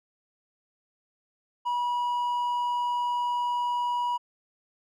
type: tone with hard clipping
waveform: sine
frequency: 970 Hz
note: B5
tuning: 31 cents flat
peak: -26 dBFS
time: 1.65-4.18 s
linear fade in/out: 20 ms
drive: 3 dB
effects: none